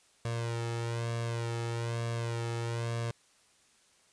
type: tone with flanger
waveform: sawtooth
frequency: 116.54 Hz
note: A#2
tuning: in tune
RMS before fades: -34 dBFS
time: 0.25-3.11 s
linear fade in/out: 0 ms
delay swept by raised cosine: 1.8 to 2.3 ms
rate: 1.1 Hz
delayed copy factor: +0.85
effects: white hiss -65 dBFS RMS until 4.12 s + resampled to 22050 Hz